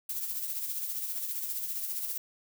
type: noise with tremolo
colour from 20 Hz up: violet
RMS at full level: -33 dBFS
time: 0.09-2.18 s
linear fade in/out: 5 ms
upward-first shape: sine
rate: 15 Hz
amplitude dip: 45%
effects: none